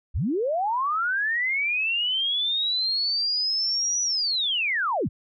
sine linear two-way sweep, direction up then down, 39.24 to 5910 to 39.24 Hz, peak -22 dBFS, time 0.14-5.09 s, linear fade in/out 20 ms, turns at 4.02 s, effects none

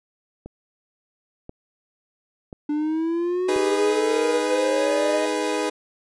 click train, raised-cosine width 2 ms, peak -23 dBFS, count 4, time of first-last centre 0.46-3.562 s, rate 0.967 Hz
triangle exponential sweep, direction up, 294 to 628 Hz, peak -19 dBFS, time 2.69-5.26 s, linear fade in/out 5 ms
30% pulse chord, G# minor, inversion second, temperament equal, 311.1 / 415.3 / 493.9 Hz, D#4 / G#4 / B4, 0 / 0 / 0 cents, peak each -24 dBFS, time 3.48-5.7 s, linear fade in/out 10 ms
effects resampled to 24000 Hz

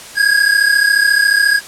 square tone pair together, 1627 / 1661.2 Hz, G#6 / G#6, -36 / 0 cents, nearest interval unison, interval 36 cents, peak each -13 dBFS, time 0.15-1.61 s, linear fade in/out 50 ms, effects white hiss -33 dBFS RMS until 1.67 s + low-pass 10000 Hz 12 dB/octave

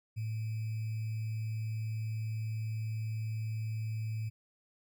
sine tone with sample-and-hold, 110 Hz, A2, in tune, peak -33 dBFS, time 0.16-4.3 s, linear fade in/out 20 ms, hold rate 2450 Hz, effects none

